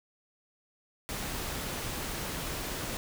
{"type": "noise", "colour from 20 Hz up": "pink", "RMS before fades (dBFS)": -36, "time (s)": [1.09, 2.97], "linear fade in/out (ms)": 0, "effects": []}